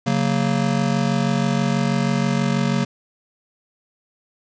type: chord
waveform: square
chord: F# major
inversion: second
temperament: just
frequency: 138.75 / 185 / 231.2 Hz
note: C#3 / F#3 / A#3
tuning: +2 / 0 / -14 cents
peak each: -23 dBFS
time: 0.06-2.85 s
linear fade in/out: 10 ms
effects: resampled to 16000 Hz + 7-bit